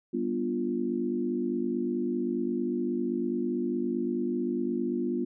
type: chord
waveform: sine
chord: G dominant seventh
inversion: none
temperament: equal with one note detuned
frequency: 196 / 244.2 / 293.7 / 349.2 Hz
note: G3 / B3 / D4 / F4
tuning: 0 / -19 / 0 / 0 cents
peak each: -36 / -30 / -36 / -31 dBFS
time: 0.13-5.25 s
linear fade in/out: 10 ms
effects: none